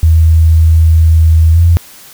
sine tone with pitch glide, 80.7 to 84.76 Hz, E2 to E2, -36 to +49 cents, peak -3 dBFS, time 0.03-1.77 s, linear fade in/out 0 ms, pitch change +85 cents, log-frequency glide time 1.52-1.59 s, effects white hiss -36 dBFS RMS until 2.13 s

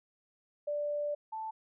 sine tone pair in turn, 587.3 / 880 Hz, D5 / A5, 0 / 0 cents, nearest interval perfect fifth, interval 700 cents, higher second, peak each -31 / -36 dBFS, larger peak first, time 0.67-1.15 / 1.32-1.51 s, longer first, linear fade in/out 10 ms, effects none

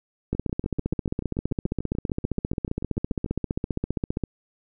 two click trains, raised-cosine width 3 ms, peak -12 / -18 dBFS, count 60 / 21, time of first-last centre 0.33-4.237 / 0.35-3.261 s, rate 15.1 / 6.87 Hz, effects none

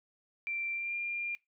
sine tone with pitch glide, 2355 to 2400 Hz, D7 to D7, +4 to +37 cents, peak -33 dBFS, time 0.47-1.35 s, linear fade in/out 0 ms, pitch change +33 cents, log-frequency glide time 0.73-0.97 s, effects noise-tail reverb RT60 0.2 s tail -21 dB re dry

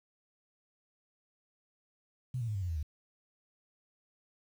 sine tone with pitch steps, 126.7 / 116.18 / 106.54 / 97.7 / 89.59 / 82.15 / 75.34 Hz, B2 / A#2 / G#2 / G2 / F2 / E2 / D2, +45 / -5 / +45 / -5 / +45 / -5 / +45 cents, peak -32 dBFS, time 2.34-2.83 s, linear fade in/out 5 ms, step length 70 ms, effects 10-bit

